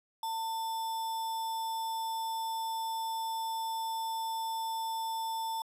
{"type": "tone with sample-and-hold", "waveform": "sine", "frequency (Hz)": 900, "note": "A5", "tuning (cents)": 39, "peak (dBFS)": -32, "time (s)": [0.23, 5.62], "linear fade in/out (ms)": 2, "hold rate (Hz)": 4410, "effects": ["resampled to 32000 Hz"]}